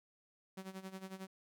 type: tone with tremolo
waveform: sawtooth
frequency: 190 Hz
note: F#3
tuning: 46 cents sharp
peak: -39 dBFS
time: 0.57-1.27 s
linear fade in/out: 5 ms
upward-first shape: sine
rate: 11 Hz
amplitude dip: 80%
effects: none